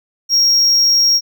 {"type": "tone", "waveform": "triangle", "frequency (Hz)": 5588, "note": "F8", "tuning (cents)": 0, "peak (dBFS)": -8, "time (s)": [0.29, 1.21], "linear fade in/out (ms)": 50, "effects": []}